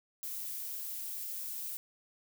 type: noise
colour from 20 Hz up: violet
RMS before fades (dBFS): -40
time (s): 0.23-1.77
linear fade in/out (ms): 0
effects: none